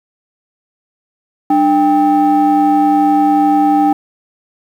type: ring-modulated tone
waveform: triangle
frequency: 246.9 Hz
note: B3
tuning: in tune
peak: -3 dBFS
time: 1.5-3.93 s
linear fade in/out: 5 ms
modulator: 545 Hz
effects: 7-bit